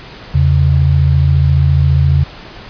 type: tone pair together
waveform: sine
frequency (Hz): 83 / 137.48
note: E2 / C#3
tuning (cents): +12 / -14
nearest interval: major sixth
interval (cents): 874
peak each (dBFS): -10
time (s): 0.34-2.24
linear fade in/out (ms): 10
effects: pink hiss -33 dBFS RMS until 2.69 s + resampled to 11025 Hz